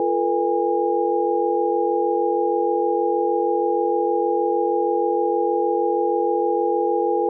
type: tone cluster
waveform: sine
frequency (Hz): 344.9 / 440.2 / 486.6 / 815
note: F4 / A4 / B4 / G#5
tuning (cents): -22 / +1 / -26 / -33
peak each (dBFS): -23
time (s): 0-7.29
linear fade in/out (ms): 2
effects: none